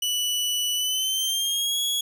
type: tone with pitch glide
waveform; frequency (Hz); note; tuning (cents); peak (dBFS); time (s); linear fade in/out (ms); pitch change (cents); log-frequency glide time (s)
sawtooth; 2960 to 3342; F#7 to G#7; 0 to +10; -20; 0.02-2.01; 5; +210; 0.74-1.8
effects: none